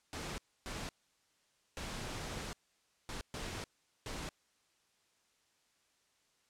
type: noise bursts at uneven times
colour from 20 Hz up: pink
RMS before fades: -42 dBFS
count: 6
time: 0.13-0.38 / 0.66-0.89 / 1.77-2.53 / 3.09-3.21 / 3.34-3.64 / 4.06-4.29 s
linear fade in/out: 0 ms
effects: white hiss -74 dBFS RMS until 6.49 s + low-pass 8000 Hz 12 dB/octave